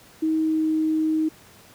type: tone with pitch glide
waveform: sine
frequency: 316.7 to 314.3 Hz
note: D#4 to D#4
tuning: +31 to +18 cents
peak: -19 dBFS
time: 0.22-1.29 s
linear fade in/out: 10 ms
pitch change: -13 cents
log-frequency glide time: 0.39-0.68 s
effects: pink hiss -50 dBFS RMS until 1.74 s + high-pass 80 Hz 12 dB/octave